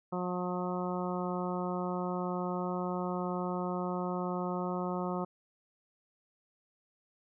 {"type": "harmonic tone", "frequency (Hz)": 180.1, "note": "F#3", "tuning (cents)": -46, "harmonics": [1, 2, 3, 4, 5, 6, 7], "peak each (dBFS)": [-35, -38, -40, -41, -42, -43, -43], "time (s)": [0.12, 5.25], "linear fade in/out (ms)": 10, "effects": []}